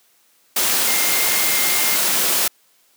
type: tone in noise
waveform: sine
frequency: 2113 Hz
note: C7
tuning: 16 cents sharp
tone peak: -26 dBFS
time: 0.87-1.96 s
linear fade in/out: 5 ms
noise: white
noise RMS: -18 dBFS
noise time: 0.56-2.48 s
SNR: -11 dB
effects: white hiss -58 dBFS RMS until 2.96 s + high-pass 200 Hz 12 dB/octave